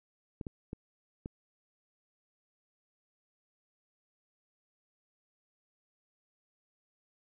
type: clicks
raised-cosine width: 3 ms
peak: -26 dBFS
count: 4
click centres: 0.412 / 0.468 / 0.731 / 1.259 s
effects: none